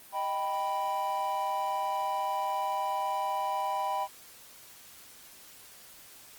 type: chord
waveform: triangle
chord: Eb augmented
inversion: none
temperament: equal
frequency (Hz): 622.3 / 784 / 987.8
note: Eb5 / G5 / B5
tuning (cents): 0 / 0 / 0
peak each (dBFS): -36 / -30 / -30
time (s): 0.12-4.08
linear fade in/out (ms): 50
effects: white hiss -52 dBFS RMS until 6.38 s + Opus 32 kbps